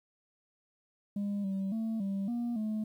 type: tone with pitch steps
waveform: sine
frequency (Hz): 202.5 / 193.4 / 223.4 / 196.1 / 238.1 / 215.6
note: G#3 / G3 / A3 / G3 / A#3 / A3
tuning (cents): -43 / -23 / +27 / +1 / +37 / -35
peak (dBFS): -28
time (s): 1.16-2.84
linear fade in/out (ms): 5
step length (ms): 280
effects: tanh soft clip ceiling -30 dBFS + 11-bit